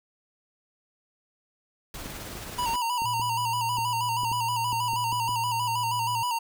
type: noise with tremolo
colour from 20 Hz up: pink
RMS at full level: -37 dBFS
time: 1.94-2.76 s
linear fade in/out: 2 ms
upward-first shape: triangle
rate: 19 Hz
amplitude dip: 35%
type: clicks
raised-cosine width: 3 ms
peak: -28 dBFS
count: 12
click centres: 2.059 / 2.354 / 2.734 / 3.02 / 3.197 / 3.785 / 4.234 / 4.316 / 4.729 / 4.934 / 5.128 / 5.292 s
type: tone with vibrato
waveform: square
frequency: 951 Hz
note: A#5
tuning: 34 cents sharp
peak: -26 dBFS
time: 2.58-6.39 s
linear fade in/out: 10 ms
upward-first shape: square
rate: 6.3 Hz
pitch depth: 57 cents each way
type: tone with pitch glide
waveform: sine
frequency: 115.5 to 114.37 Hz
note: A#2 to A#2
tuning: -16 to -33 cents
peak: -35 dBFS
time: 3.04-6.23 s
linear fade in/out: 5 ms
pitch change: -17 cents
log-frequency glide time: 4.61-5.8 s
effects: none